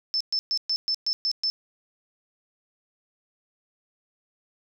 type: tone bursts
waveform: sine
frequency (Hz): 5274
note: E8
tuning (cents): 0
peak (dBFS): -22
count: 8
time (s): 0.14-1.5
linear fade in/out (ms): 0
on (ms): 65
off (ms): 120
effects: none